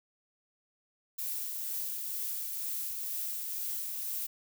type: noise with tremolo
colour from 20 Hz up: violet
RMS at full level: -35 dBFS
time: 1.18-4.27 s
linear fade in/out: 10 ms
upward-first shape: triangle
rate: 2.1 Hz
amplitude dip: 30%
effects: none